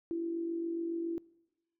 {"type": "tone with amplitude modulation", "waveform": "sine", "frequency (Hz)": 335, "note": "E4", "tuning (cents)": 28, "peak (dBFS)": -30, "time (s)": [0.11, 1.18], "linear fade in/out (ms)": 0, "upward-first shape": "sine", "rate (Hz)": 47.2, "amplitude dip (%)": 45, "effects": ["noise-tail reverb RT60 1.0 s tail -24 dB re dry"]}